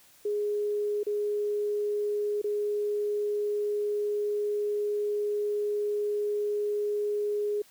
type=tone with dropouts; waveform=sine; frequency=415.3 Hz; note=G#4; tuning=in tune; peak=-26 dBFS; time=0.25-7.62 s; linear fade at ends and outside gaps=5 ms; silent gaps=1.033-1.066 / 2.417-2.441 s; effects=white hiss -58 dBFS RMS until 7.7 s